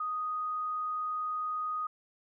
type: tone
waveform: sine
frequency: 1244.5 Hz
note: D#6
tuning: in tune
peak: -31 dBFS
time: 0-1.87 s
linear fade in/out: 5 ms
effects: none